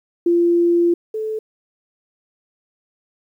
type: tone pair in turn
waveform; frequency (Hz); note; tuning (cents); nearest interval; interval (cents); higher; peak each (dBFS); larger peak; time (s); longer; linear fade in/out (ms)
sine; 344.1 / 435.8; F4 / A4; -26 / -17; major third; 409; second; -12 / -21; first; 0.26-0.94 / 1.14-1.39; first; 5
effects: 9-bit